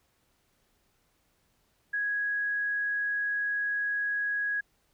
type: tone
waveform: sine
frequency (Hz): 1661.2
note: G#6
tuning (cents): 0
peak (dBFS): -27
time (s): 1.93-4.61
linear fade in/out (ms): 10
effects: pink hiss -71 dBFS RMS until 4.93 s